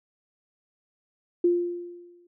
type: tone with exponential decay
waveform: sine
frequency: 349.3 Hz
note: F4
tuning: in tune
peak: -16 dBFS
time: 1.44-2.27 s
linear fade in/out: 5 ms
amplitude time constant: 180 ms
effects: none